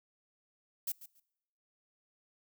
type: noise with echo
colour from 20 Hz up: violet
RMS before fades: -35 dBFS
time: 0.87-0.92 s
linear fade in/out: 5 ms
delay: 140 ms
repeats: 2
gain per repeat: -15 dB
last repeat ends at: 1.2 s
effects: noise-tail reverb RT60 0.9 s tail -26 dB re dry